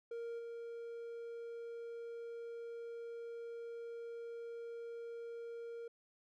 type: tone with level steps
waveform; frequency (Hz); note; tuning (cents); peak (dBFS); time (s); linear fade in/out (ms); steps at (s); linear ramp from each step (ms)
triangle; 466.2; A#4; 0; -39 / -42; 0.11-5.88; 5; 0.38; 20
effects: none